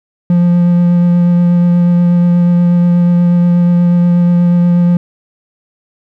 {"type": "tone with vibrato", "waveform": "triangle", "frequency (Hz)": 174.61, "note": "F3", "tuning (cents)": 0, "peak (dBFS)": -4, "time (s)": [0.3, 4.97], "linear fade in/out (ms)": 2, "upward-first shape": "triangle", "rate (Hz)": 8.3, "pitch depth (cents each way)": 13, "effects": []}